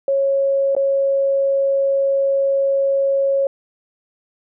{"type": "tone with dropouts", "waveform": "sine", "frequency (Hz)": 549, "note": "C#5", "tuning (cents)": -17, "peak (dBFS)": -14, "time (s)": [0.08, 3.47], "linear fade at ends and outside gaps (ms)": 2, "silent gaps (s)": [0.751, 0.765], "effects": []}